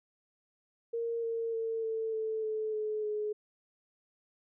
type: tone with pitch steps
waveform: sine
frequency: 463.8 / 457.7 / 451.6 / 445.7 / 439.8 / 434 / 428.3 / 422.6 Hz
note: A#4 / A#4 / A4 / A4 / A4 / A4 / A4 / G#4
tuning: -9 / -32 / +45 / +22 / -1 / -24 / -47 / +30 cents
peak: -31 dBFS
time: 0.93-3.33 s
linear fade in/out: 10 ms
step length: 300 ms
effects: none